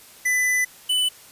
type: tone pair in turn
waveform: square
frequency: 1999 / 2995 Hz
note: B6 / F#7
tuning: +20 / +20 cents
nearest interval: perfect fifth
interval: 700 cents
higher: second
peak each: -19 dBFS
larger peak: neither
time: 0.25-0.65 / 0.89-1.09 s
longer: first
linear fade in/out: 10 ms
effects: white hiss -47 dBFS RMS until 1.31 s + resampled to 32000 Hz